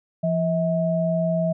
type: tone pair together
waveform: sine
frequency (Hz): 170.31 / 643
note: F3 / E5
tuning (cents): -43 / -43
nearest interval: octave + major seventh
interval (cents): 2300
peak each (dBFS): -22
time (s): 0.23-1.53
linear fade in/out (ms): 10
effects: none